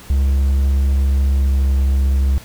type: tone with pitch glide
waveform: triangle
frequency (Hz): 68.1 to 67.36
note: C#2 to C#2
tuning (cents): -30 to -49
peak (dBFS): -10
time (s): 0.1-2.38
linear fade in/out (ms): 0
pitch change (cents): -19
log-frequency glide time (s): 1.29-1.6
effects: pink hiss -40 dBFS RMS until 2.44 s